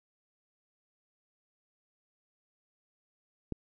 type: click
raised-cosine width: 3 ms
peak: -21 dBFS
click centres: 3.523 s
effects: none